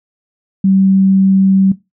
sine tone, 192.4 Hz, G3, 32 cents flat, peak -7 dBFS, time 0.64-1.72 s, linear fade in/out 5 ms, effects noise-tail reverb RT60 0.2 s tail -17 dB re dry

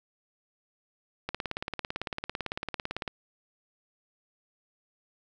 click train, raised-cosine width 0.3 ms, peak -16 dBFS, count 33, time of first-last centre 1.29-3.078 s, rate 17.9 Hz, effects none

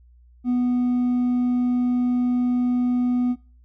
sine tone with hard clipping, 246.9 Hz, B3, in tune, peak -19 dBFS, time 0.44-3.36 s, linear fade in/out 50 ms, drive 2 dB, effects noise-tail reverb RT60 0.4 s tail -22 dB re dry + added 60 Hz sine -49 dBFS peak until 3.64 s

